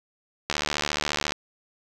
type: click train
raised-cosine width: 0.2 ms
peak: -7 dBFS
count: 62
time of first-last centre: 0.5-1.321 s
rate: 74.3 Hz
effects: none